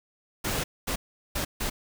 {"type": "noise bursts at uneven times", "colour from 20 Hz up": "pink", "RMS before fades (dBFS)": -29, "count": 4, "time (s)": [[0.44, 0.64], [0.87, 0.96], [1.35, 1.45], [1.6, 1.7]], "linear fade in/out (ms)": 10, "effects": []}